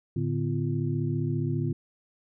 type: tone cluster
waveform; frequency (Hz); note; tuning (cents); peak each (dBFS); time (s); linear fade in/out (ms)
sine; 111.3 / 146.2 / 252.4 / 343.3; A2 / D3 / B3 / F4; +20 / -7 / +38 / -30; -30 / -28 / -34 / -34; 0.16-1.73; 5
effects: none